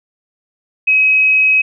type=tone; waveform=sine; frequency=2545 Hz; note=D#7; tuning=39 cents sharp; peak=-8 dBFS; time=0.87-1.62 s; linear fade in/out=10 ms; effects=none